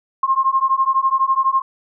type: beating tone pair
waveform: sine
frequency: 1061 / 1073 Hz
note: C6 / C6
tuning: +24 / +43 cents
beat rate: 12 Hz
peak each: -17 dBFS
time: 0.23-1.62 s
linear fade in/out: 5 ms
effects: none